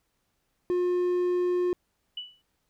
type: tone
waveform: triangle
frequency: 357.3 Hz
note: F4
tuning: 40 cents sharp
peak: -21 dBFS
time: 0.7-1.73 s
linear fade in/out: 0 ms
type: tone with exponential decay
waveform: sine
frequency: 2962 Hz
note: F#7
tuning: 1 cent sharp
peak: -30 dBFS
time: 2.17-2.42 s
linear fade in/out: 5 ms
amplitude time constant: 54 ms
effects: pink hiss -75 dBFS RMS until 2.69 s